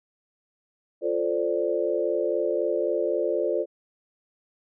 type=chord; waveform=sine; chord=D minor seventh; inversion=first; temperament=equal; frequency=349.2 / 440 / 523.3 / 587.3 Hz; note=F4 / A4 / C5 / D5; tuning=0 / 0 / 0 / 0 cents; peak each=-28 dBFS; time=1.01-3.66 s; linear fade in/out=50 ms; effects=none